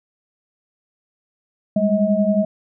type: tone cluster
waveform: sine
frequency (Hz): 198.1 / 209.2 / 635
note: G3 / G#3 / D#5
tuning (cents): +18 / +13 / +35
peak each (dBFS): -19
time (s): 1.76-2.45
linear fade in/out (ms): 5
effects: none